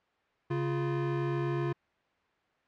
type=tone pair together; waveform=square; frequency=138.59 / 347.6 Hz; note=C#3 / F4; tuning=0 / -8 cents; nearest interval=octave + major third; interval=1592 cents; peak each=-32 / -33 dBFS; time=0.5-1.73 s; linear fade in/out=10 ms; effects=white hiss -70 dBFS RMS until 2.67 s + low-pass 2000 Hz 12 dB/octave